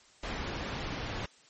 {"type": "low-pass noise", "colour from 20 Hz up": "pink", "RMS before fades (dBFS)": -37, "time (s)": [0.23, 1.26], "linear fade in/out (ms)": 5, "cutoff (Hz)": 4100, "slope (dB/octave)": 12, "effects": ["white hiss -60 dBFS RMS until 1.49 s", "MP3 32 kbps"]}